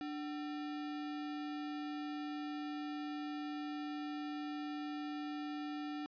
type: tone with sample-and-hold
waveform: sine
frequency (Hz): 295.6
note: D4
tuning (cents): +11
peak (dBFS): -39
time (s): 0.01-6.06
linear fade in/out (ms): 0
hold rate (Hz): 1050
effects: resampled to 11025 Hz